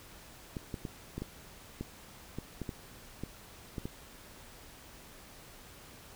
clicks, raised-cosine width 3 ms, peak -24 dBFS, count 12, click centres 0.568 / 0.742 / 0.852 / 1.18 / 1.22 / 1.81 / 2.386 / 2.617 / 2.692 / 3.236 / 3.782 / 3.855 s, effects pink hiss -53 dBFS RMS until 6.15 s

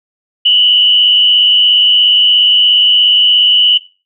sine tone with frequency modulation, 2960 Hz, F#7, in tune, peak -5 dBFS, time 0.45-3.78 s, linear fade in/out 10 ms, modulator 97 Hz, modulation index 0.87, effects noise-tail reverb RT60 0.3 s tail -17 dB re dry

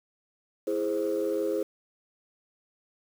sine chord, E augmented, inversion none, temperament equal, 329.6 / 415.3 / 523.3 Hz, E4 / G#4 / B#4, 0 / 0 / 0 cents, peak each -30 / -28 / -29 dBFS, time 0.67-1.63 s, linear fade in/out 5 ms, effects tanh soft clip ceiling -20 dBFS + 8-bit

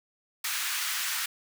pink high-pass noise, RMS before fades -31 dBFS, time 0.44-1.26 s, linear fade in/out 5 ms, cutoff 1300 Hz, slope 24 dB/octave, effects none

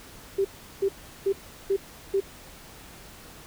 sine tone bursts, 392 Hz, G4, in tune, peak -20 dBFS, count 5, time 0.38-2.205 s, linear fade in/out 10 ms, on 69 ms, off 370 ms, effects pink hiss -47 dBFS RMS until 3.46 s

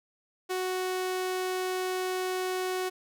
sawtooth tone, 370 Hz, F#4, in tune, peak -25 dBFS, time 0.49-2.9 s, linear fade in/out 20 ms, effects none

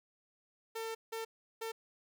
sawtooth tone bursts at uneven times, 449.6 Hz, A4, 37 cents sharp, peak -34 dBFS, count 3, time 0.75-0.95 / 1.12-1.25 / 1.61-1.72 s, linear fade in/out 10 ms, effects none

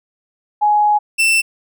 sine / 40% pulse tone pair in turn, 837 / 2675 Hz, G#5 / E7, +13 / +25 cents, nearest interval octave + minor sixth, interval 2012 cents, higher second, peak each -10 dBFS, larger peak neither, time 0.61-0.99 / 1.18-1.42 s, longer first, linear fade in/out 20 ms, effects none

